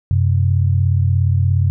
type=tone pair together; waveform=sine; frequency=92.99 / 130 Hz; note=F#2 / C3; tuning=+9 / -11 cents; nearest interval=tritone; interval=580 cents; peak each=-13 / -17 dBFS; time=0.11-1.7 s; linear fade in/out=0 ms; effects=none